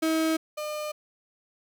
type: tone pair in turn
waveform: 35% pulse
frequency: 320 / 604.1 Hz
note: D#4 / D5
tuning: +49 / +49 cents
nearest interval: major seventh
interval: 1100 cents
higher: second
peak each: -21 / -29 dBFS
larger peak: first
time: 0.02-0.37 / 0.57-0.92 s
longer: neither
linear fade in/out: 10 ms
effects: none